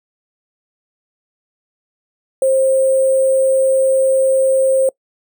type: tone with sample-and-hold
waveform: sine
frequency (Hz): 530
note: C5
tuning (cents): +22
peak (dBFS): -10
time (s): 2.42-4.89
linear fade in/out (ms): 2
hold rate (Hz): 8820
effects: noise-tail reverb RT60 0.1 s tail -24 dB re dry